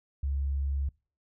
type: tone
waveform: sine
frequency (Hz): 69.3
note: C#2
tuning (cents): 0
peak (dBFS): -27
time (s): 0.23-0.89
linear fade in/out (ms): 5
effects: noise-tail reverb RT60 0.4 s tail -26 dB re dry